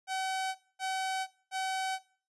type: tone bursts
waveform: sawtooth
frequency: 760 Hz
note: F#5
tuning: 46 cents sharp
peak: -28 dBFS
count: 3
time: 0.07-1.99 s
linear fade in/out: 50 ms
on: 480 ms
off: 240 ms
effects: noise-tail reverb RT60 0.4 s tail -17 dB re dry + resampled to 24000 Hz